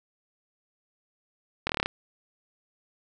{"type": "slowing click train", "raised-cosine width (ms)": 0.3, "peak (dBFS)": -10, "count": 8, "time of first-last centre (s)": [1.67, 1.86], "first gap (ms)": 24, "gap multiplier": 1.04, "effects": []}